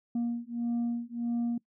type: beating tone pair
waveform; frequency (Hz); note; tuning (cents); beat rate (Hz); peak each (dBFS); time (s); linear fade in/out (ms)
sine; 235.6 / 237.2; A#3 / A#3; +19 / +30; 1.6; -30; 0.15-1.58; 5
effects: noise-tail reverb RT60 0.1 s tail -23 dB re dry + tanh soft clip ceiling -26 dBFS